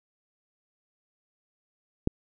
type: click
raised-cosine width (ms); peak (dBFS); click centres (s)
3; -10; 2.074
effects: none